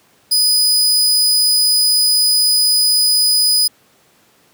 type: tone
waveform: sawtooth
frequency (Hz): 4978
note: D#8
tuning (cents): 0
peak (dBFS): -8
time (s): 0.31-3.68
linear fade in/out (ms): 10
effects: pink hiss -53 dBFS RMS until 4.53 s + high-pass 150 Hz 12 dB/octave